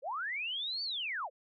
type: linear two-way sweep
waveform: sine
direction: up then down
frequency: 466.3 to 4600 to 466.3 Hz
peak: -34 dBFS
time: 0.02-1.3 s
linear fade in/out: 50 ms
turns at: 0.83 s
effects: none